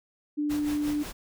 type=tone; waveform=sine; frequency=295.9 Hz; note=D4; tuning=13 cents sharp; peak=-25 dBFS; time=0.37-1.04 s; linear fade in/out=20 ms
type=noise with tremolo; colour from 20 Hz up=pink; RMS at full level=-38 dBFS; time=0.49-1.13 s; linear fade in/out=20 ms; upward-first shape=sine; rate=5.6 Hz; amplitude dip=65%
effects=none